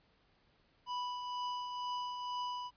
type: tone with tremolo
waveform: square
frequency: 987.8 Hz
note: B5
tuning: in tune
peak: -36 dBFS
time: 0.86-2.71 s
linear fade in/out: 50 ms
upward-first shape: triangle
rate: 2.1 Hz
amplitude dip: 45%
effects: pink hiss -71 dBFS RMS until 2.76 s + resampled to 11025 Hz